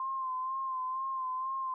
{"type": "tone with vibrato", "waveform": "sine", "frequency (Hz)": 1046.5, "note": "C6", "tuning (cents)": 0, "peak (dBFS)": -32, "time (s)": [0, 1.74], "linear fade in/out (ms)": 2, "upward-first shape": "sine", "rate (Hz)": 2.1, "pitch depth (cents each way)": 38, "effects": []}